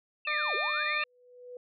sine linear two-way sweep, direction down then up, 2746 to 365.8 to 2746 Hz, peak -36 dBFS, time 0.25-1.04 s, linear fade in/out 2 ms, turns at 0.55 s
harmonic tone, 601 Hz, D5, 40 cents sharp, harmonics 1 / 2 / 3 / 4 / 6 / 7, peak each -41 / -34 / -33 / -32 / -39 / -42 dBFS, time 0.27-1.04 s, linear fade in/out 5 ms
sine tone with exponential growth, 493.9 Hz, B4, in tune, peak -39 dBFS, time 0.83-1.57 s, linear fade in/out 2 ms, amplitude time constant 160 ms
effects none

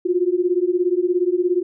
sine beating tone pair, 349.2 / 366.2 Hz, F4 / F#4, 0 / -18 cents, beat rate 17 Hz, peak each -19 dBFS, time 0.05-1.63 s, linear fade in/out 10 ms, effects none

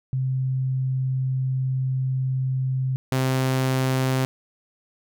sine / sawtooth tone pair in turn, 130.81 / 130.81 Hz, C3 / C3, 0 / 0 cents, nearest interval unison, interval 0 cents, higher neither, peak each -21 / -16 dBFS, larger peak second, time 0.13-2.96 / 3.12-4.25 s, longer first, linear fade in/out 0 ms, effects none

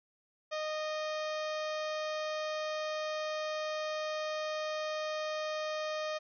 harmonic tone with a mistuned harmonic, 617 Hz, D#5, 15 cents flat, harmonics 1 / 2 / 3 / 4 / 5 / 6 / 7 / 8 / 9 / 10, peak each -35 / -41 / -45 / -47 / -49 / -51 / -52 / -53 / -54 / -55 dBFS, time 0.51-6.19 s, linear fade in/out 20 ms, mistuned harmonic 5, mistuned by +44 cents, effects none

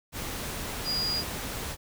sine tone in noise, 4864 Hz, D#8, 40 cents flat, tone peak -27 dBFS, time 0.84-1.24 s, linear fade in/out 50 ms, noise pink, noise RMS -35 dBFS, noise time 0.12-1.77 s, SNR +5 dB, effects none

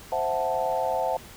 sine chord, F# half-diminished seventh, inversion second, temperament equal, 523.3 / 659.3 / 740 / 880 Hz, C5 / E5 / F#5 / A5, 0 / 0 / 0 / 0 cents, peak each -29 dBFS, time 0.12-1.17 s, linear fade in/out 2 ms, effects pink hiss -46 dBFS RMS until 1.36 s

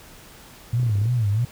sine tone with vibrato, 111.8 Hz, A2, 28 cents sharp, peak -18 dBFS, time 0.73-1.45 s, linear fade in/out 5 ms, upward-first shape sine, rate 3.1 Hz, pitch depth 190 cents each way
clicks, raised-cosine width 3 ms, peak -26 dBFS, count 8, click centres 0.799 / 0.832 / 0.865 / 0.896 / 0.955 / 0.985 / 1.016 / 1.057 s
effects pink hiss -46 dBFS RMS until 1.51 s

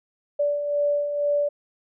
sine beating tone pair, 579 / 581.1 Hz, D5 / D5, -25 / -18 cents, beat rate 2.1 Hz, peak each -30 / -21 dBFS, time 0.39-1.49 s, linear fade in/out 10 ms, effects none

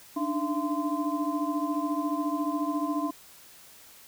sine tone cluster, 289.8 / 304 / 677 / 1033 Hz, D4 / D#4 / E5 / C6, -23 / -40 / +46 / -22 cents, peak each -30 / -31 / -36 / -33 dBFS, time 0.16-3.11 s, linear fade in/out 10 ms, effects white hiss -52 dBFS RMS until 4.07 s

